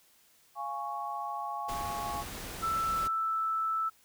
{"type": "chord", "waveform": "sine", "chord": "Db major", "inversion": "first", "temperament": "equal with one note detuned", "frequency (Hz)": [696.4, 830.6, 1108.7], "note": ["F5", "Ab5", "Db6"], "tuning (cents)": [-5, 0, 0], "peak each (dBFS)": [-41, -37, -37], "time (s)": [0.55, 2.25], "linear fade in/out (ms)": 50}
{"type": "noise", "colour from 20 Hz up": "pink", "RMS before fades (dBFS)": -41, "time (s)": [1.68, 3.08], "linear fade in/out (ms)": 10}
{"type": "tone with pitch glide", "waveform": "sine", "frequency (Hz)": [1327, 1317.1], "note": ["E6", "E6"], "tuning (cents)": [11, -2], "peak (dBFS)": -28, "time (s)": [2.62, 3.9], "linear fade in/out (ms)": 20, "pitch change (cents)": -13, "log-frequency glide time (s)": [2.8, 3.46]}
{"effects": ["white hiss -64 dBFS RMS until 4.04 s"]}